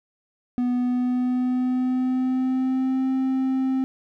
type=tone with pitch glide; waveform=triangle; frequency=246.6 to 262.8 Hz; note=B3 to C4; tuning=-2 to +8 cents; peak=-18 dBFS; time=0.58-3.84 s; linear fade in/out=0 ms; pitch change=+110 cents; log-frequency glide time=0.72-3.09 s; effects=none